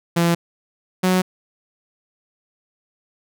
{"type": "tone pair in turn", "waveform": "sawtooth", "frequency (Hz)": [170, 184.47], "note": ["F3", "F#3"], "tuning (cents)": [-46, -5], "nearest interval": "minor second", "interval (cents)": 141, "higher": "second", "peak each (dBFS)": -11, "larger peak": "neither", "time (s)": [[0.16, 0.35], [1.03, 1.22]], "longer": "neither", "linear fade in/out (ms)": 10, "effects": []}